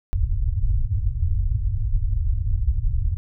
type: low-pass noise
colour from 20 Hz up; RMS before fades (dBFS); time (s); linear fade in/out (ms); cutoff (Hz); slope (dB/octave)
pink; -21; 0.13-3.17; 0; 110; 48
effects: none